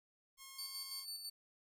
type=tone; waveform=5% pulse; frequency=1077 Hz; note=C6; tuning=50 cents sharp; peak=-40 dBFS; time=0.37-1.06 s; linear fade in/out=50 ms
type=tone with tremolo; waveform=sawtooth; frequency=4500 Hz; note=C#8; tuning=25 cents sharp; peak=-40 dBFS; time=0.58-1.3 s; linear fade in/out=10 ms; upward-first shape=square; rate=6 Hz; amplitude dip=45%
effects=12-bit